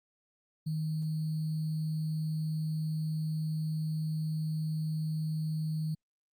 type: tone with sample-and-hold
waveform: sine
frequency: 156.7 Hz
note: D#3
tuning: 13 cents sharp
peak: -30 dBFS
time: 0.66-5.95 s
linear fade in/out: 10 ms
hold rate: 4410 Hz
effects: Opus 48 kbps